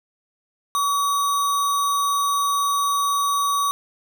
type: tone with sample-and-hold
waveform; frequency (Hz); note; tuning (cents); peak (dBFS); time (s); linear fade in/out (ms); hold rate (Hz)
sine; 1138; C#6; +45; -18; 0.75-3.71; 0; 4900
effects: none